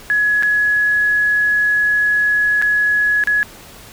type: tone with dropouts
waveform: sine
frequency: 1686 Hz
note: G#6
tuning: 26 cents sharp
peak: -12 dBFS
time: 0.1-3.43 s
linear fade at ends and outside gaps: 0 ms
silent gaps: 0.425-0.432 / 2.616-2.623 / 3.238-3.273 s
effects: pink hiss -39 dBFS RMS until 3.92 s